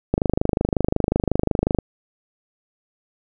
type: click train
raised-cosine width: 2 ms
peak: -4 dBFS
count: 43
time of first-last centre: 0.14-1.787 s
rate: 25.5 Hz
effects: none